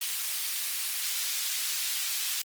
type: high-pass noise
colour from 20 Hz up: pink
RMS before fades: -31 dBFS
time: 0.01-2.42 s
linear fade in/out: 5 ms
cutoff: 3100 Hz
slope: 12 dB/octave
effects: Opus 24 kbps